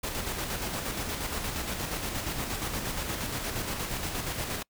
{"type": "noise with tremolo", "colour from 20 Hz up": "pink", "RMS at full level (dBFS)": -32, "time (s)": [0.03, 4.63], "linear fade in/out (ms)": 10, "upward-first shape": "square", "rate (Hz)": 8.5, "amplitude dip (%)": 35, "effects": ["noise-tail reverb RT60 0.1 s tail -26 dB re dry"]}